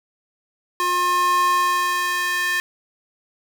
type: tone with high-pass filter sweep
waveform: square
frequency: 356.9 Hz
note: F4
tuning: 38 cents sharp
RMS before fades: -20 dBFS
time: 0.8-2.6 s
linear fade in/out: 0 ms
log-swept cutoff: 810 to 1700 Hz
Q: 3.3
effects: none